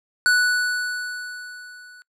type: tone with level ramp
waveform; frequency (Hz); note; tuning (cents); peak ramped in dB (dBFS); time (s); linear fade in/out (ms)
square; 1480; F#6; 0; -14 to -44; 0.26-2.02; 0
effects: noise-tail reverb RT60 0.1 s tail -24 dB re dry + low-pass 10000 Hz 12 dB/octave